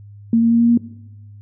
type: tone with pitch steps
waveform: sine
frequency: 229.1 / 230.8 / 232.6 / 234.3 / 236.1 Hz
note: A#3 / A#3 / A#3 / A#3 / A#3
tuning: -30 / -17 / -4 / +9 / +22 cents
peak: -10 dBFS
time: 0.33-0.775 s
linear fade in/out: 2 ms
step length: 89 ms
effects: noise-tail reverb RT60 1.0 s tail -18 dB re dry + added 102 Hz sine -37 dBFS peak until 1.41 s